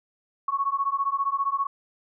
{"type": "beating tone pair", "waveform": "sine", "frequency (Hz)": [1100, 1115], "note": ["C#6", "C#6"], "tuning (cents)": [-14, 10], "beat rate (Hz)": 15, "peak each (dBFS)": -26, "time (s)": [0.48, 1.67], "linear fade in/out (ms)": 5, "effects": []}